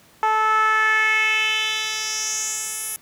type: tone with band-pass filter sweep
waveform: 10% pulse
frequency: 435.3 Hz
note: A4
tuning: 19 cents flat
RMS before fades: -21 dBFS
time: 0.23-2.96 s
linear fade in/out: 0 ms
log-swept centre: 950 to 11000 Hz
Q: 3.1
effects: pink hiss -52 dBFS RMS until 3.01 s + high-pass 100 Hz 12 dB/octave